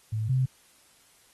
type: tone pair in turn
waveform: sine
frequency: 109.2 / 129.86 Hz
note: A2 / C3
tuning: -13 / -13 cents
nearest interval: minor third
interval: 300 cents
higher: second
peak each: -26 / -21 dBFS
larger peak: second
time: 0.12-0.29 / 0.29-0.46 s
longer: neither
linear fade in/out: 10 ms
effects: white hiss -60 dBFS RMS until 1.33 s + AAC 32 kbps